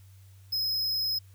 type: tone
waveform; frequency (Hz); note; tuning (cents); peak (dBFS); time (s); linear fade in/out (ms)
square; 5110; D#8; +45; -27; 0.52-1.19; 10
effects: added 96 Hz sine -50 dBFS peak until 1.34 s + white hiss -64 dBFS RMS until 1.34 s